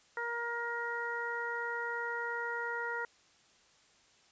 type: harmonic tone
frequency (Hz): 471.4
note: A#4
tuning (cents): +19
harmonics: 1 / 2 / 3 / 4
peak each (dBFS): -41 / -40 / -38 / -40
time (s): 0.17-3.05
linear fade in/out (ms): 2
effects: white hiss -65 dBFS RMS until 4.31 s + resampled to 16000 Hz